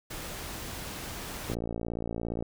pink noise, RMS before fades -39 dBFS, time 0.1-1.55 s, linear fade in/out 10 ms
click train, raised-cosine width 2 ms, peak -20 dBFS, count 54, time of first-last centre 1.5-2.425 s, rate 57.3 Hz
effects none

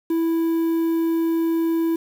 triangle tone with quantisation, 329.6 Hz, E4, in tune, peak -16 dBFS, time 0.1-1.96 s, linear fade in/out 5 ms, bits 7, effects none

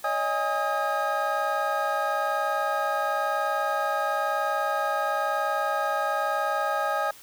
triangle tone cluster, 568 / 629 / 821 / 1256 / 1620 Hz, C#5 / D#5 / G#5 / D#6 / G#6, +42 / +19 / -20 / +16 / -43 cents, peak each -30 / -29 / -27 / -27 / -31 dBFS, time 0.04-7.11 s, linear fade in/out 5 ms, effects white hiss -49 dBFS RMS until 7.22 s

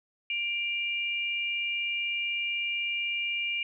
sine tone pair together, 2368 / 2832 Hz, D7 / F7, +14 / +23 cents, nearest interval minor third, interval 309 cents, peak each -30 / -32 dBFS, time 0.3-3.63 s, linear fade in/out 2 ms, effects none

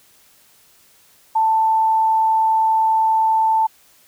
sine tone, 885 Hz, A5, 10 cents sharp, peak -13 dBFS, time 1.35-3.67 s, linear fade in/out 10 ms, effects white hiss -53 dBFS RMS until 4.07 s

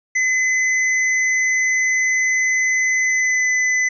square tone with pitch glide, 2030 to 2012 Hz, B6 to B6, +47 to +32 cents, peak -16 dBFS, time 0.15-3.89 s, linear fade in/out 10 ms, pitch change -15 cents, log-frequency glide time 3.02-3.49 s, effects resampled to 16000 Hz

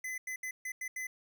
square tone bursts at uneven times, 2023 Hz, B6, 41 cents sharp, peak -37 dBFS, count 6, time 0.04-0.18 / 0.27-0.36 / 0.43-0.51 / 0.65-0.72 / 0.81-0.88 / 0.96-1.07 s, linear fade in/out 5 ms, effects none

